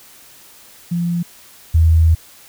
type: tone pair in turn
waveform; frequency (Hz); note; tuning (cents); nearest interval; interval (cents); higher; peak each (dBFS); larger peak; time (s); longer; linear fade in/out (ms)
sine; 172.4 / 81.22; F3 / E2; -22 / -25; octave + minor second; 1303; first; -16 / -8; second; 0.91-1.23 / 1.74-2.15; second; 10
effects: white hiss -44 dBFS RMS until 2.48 s